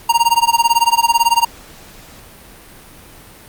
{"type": "tone with tremolo", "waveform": "square", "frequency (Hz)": 932.3, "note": "A#5", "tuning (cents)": 0, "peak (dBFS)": -8, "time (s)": [0.09, 1.45], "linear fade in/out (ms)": 5, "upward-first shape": "sine", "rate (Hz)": 18, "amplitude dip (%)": 95, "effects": ["pink hiss -40 dBFS RMS until 3.48 s", "Opus 48 kbps"]}